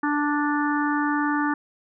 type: harmonic tone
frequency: 293.7 Hz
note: D4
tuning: in tune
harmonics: 1 / 3 / 4 / 5 / 6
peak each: -23 / -28 / -29 / -30 / -31 dBFS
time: 0.03-1.54 s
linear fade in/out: 5 ms
effects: none